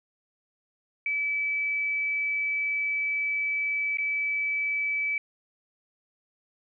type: tone with dropouts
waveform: sine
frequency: 2301 Hz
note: D7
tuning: 36 cents flat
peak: -25 dBFS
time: 1.06-5.18 s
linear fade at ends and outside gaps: 2 ms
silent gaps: 3.972-3.984 s
effects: none